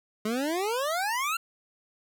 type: exponential sweep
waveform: 25% pulse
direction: up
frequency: 207.9 to 1396.9 Hz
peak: -23 dBFS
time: 0.25-1.37 s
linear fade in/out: 5 ms
effects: none